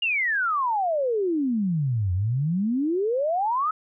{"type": "exponential two-way sweep", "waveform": "sine", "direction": "down then up", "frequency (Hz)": [2878, 87.31, 1309], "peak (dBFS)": -21, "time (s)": [0.02, 3.71], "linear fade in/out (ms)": 5, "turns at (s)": 2.13, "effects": []}